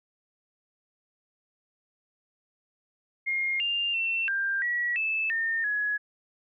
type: tone with pitch steps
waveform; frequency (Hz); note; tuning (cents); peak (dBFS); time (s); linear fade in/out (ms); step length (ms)
sine; 2133 / 2799 / 2697 / 1589 / 1927 / 2623 / 1819 / 1682; C7 / F7 / E7 / G6 / B6 / E7 / A#6 / G#6; +33 / +3 / +39 / +23 / -43 / -9 / -43 / +22; -25; 3.26-5.98; 20; 340
effects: none